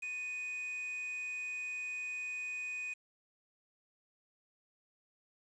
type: tone with quantisation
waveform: triangle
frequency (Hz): 2489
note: D#7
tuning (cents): 0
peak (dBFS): -36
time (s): 0.02-2.94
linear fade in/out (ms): 10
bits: 9
effects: resampled to 24000 Hz